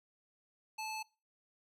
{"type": "tone with band-pass filter", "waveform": "square", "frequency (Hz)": 871, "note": "A5", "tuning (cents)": -18, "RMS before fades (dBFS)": -41, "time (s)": [0.78, 1.03], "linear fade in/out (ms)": 10, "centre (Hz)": 3700, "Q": 0.51, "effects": ["noise-tail reverb RT60 0.3 s tail -21 dB re dry"]}